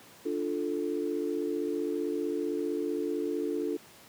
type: chord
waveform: sine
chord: D minor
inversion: none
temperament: equal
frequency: 293.7 / 349.2 / 440 Hz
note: D4 / F4 / A4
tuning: 0 / 0 / 0 cents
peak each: -33 dBFS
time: 0.25-3.77 s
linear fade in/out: 10 ms
effects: pink hiss -53 dBFS RMS until 4.08 s + high-pass 150 Hz 12 dB/octave